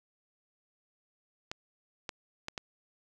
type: clicks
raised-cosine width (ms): 0.2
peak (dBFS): -19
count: 4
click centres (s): 1.515 / 2.092 / 2.484 / 2.578
effects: none